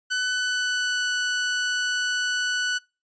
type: tone with pitch glide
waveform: sawtooth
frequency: 1500 to 1484.5 Hz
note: F#6 to F#6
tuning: +23 to +5 cents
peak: -19 dBFS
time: 0.1-2.79 s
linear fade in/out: 20 ms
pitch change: -18 cents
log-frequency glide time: 0.26-1.1 s
effects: noise-tail reverb RT60 0.3 s tail -26 dB re dry + resampled to 16000 Hz

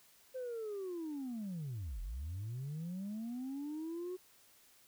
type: linear two-way sweep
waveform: sine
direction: down then up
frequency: 523.3 to 40.17 to 370.6 Hz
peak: -37 dBFS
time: 0.34-4.17 s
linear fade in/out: 20 ms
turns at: 2.01 s
effects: tanh soft clip ceiling -37 dBFS + white hiss -65 dBFS RMS until 4.87 s

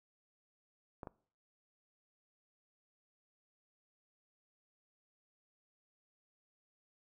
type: clicks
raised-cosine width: 1 ms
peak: -30 dBFS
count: 2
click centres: 1.032 / 1.072 s
effects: noise-tail reverb RT60 0.5 s tail -22 dB re dry

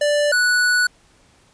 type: tone pair in turn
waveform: square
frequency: 587.3 / 1475.6 Hz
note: D5 / F#6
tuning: 0 / -5 cents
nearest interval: octave + major third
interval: 1595 cents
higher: second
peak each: -16 / -15 dBFS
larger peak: second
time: 0.01-0.32 / 0.32-0.87 s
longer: second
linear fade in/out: 5 ms
effects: pink hiss -55 dBFS RMS until 1.53 s + resampled to 22050 Hz

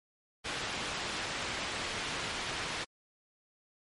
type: low-pass noise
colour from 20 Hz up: white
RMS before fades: -37 dBFS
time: 0.44-2.85 s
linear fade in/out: 20 ms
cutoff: 3400 Hz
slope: 12 dB/octave
effects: MP3 48 kbps

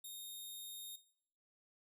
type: tone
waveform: 10% pulse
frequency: 3700 Hz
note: A#7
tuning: 14 cents flat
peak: -39 dBFS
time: 0.04-0.96 s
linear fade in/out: 5 ms
effects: noise-tail reverb RT60 0.6 s tail -17 dB re dry

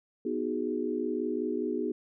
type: chord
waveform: sine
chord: G# minor seventh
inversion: first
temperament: equal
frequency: 246.9 / 311.1 / 370 / 415.3 Hz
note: B3 / D#4 / F#4 / G#4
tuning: 0 / 0 / 0 / 0 cents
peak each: -34 dBFS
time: 0.25-1.92 s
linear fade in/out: 5 ms
effects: none

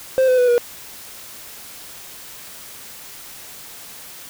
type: tone with pitch steps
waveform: triangle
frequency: 523.3 / 508.7 / 494.5 / 480.7 Hz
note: C5 / C5 / B4 / B4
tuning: 0 / -49 / +2 / -47 cents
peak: -10 dBFS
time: 0.18-0.58 s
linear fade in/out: 0 ms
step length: 100 ms
effects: white hiss -38 dBFS RMS until 4.29 s

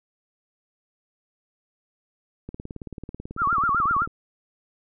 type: click train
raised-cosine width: 3 ms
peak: -22 dBFS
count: 30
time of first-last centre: 2.49-4.075 s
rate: 18.3 Hz
type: tone with vibrato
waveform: sine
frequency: 1244.5 Hz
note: D#6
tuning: in tune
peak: -19 dBFS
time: 3.37-4.07 s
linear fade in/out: 50 ms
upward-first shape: sine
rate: 7.9 Hz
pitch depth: 210 cents each way
effects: none

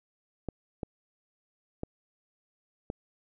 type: clicks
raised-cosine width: 2 ms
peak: -20 dBFS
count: 4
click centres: 0.487 / 0.832 / 1.834 / 2.901 s
effects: none

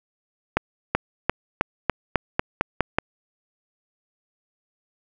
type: accelerating click train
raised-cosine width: 0.5 ms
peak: -3 dBFS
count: 10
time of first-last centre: 0.57-2.985 s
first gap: 380 ms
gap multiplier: 0.91
effects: none

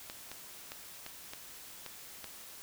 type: clicks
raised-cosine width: 0.2 ms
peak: -25 dBFS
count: 7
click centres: 0.099 / 0.316 / 0.719 / 1.064 / 1.335 / 1.863 / 2.243 s
effects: white hiss -50 dBFS RMS until 2.62 s

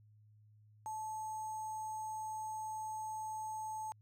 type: tone with sample-and-hold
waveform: sine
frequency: 871 Hz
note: A5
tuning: 18 cents flat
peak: -39 dBFS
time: 0.86-3.92 s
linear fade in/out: 0 ms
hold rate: 7350 Hz
effects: added 106 Hz sine -61 dBFS peak until 4.01 s + low-pass 12000 Hz 12 dB/octave

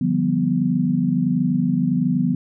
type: chord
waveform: sine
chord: G dominant seventh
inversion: second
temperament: equal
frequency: 146.83 / 174.61 / 196 / 246.9 Hz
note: D3 / F3 / G3 / B3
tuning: 0 / 0 / 0 / 0 cents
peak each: -25 / -21 / -25 / -20 dBFS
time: 0.01-2.35 s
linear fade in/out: 5 ms
effects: none

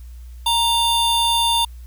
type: tone pair together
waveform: square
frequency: 932.3 / 3570 Hz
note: A#5 / A7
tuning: 0 / +24 cents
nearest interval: octave + major seventh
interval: 2324 cents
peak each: -19 dBFS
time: 0.46-1.65 s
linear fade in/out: 5 ms
effects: added 60 Hz sine -34 dBFS peak until 1.86 s + white hiss -56 dBFS RMS until 1.86 s

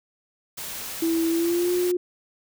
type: noise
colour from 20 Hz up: white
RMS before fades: -34 dBFS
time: 0.57-1.92 s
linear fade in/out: 10 ms
type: tone with pitch glide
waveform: sine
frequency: 329.6 to 357.4 Hz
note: E4 to F4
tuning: 0 to +40 cents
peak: -20 dBFS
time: 1.02-1.97 s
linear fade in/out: 5 ms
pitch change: +140 cents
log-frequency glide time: 1.3-1.73 s
effects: none

